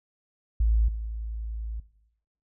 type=tone with level steps; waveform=sine; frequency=55.1 Hz; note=A1; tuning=3 cents sharp; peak=-19 / -31 dBFS; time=0.6-1.8 s; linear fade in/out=5 ms; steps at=0.88 s; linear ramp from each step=5 ms; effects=noise-tail reverb RT60 0.8 s tail -17 dB re dry